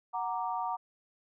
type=chord; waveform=sine; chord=Gb augmented; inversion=none; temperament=equal; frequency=740 / 932.3 / 1174.7 Hz; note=Gb5 / Bb5 / D6; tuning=0 / 0 / 0 cents; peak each=-35 / -34 / -38 dBFS; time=0.13-0.77 s; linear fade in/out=20 ms; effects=none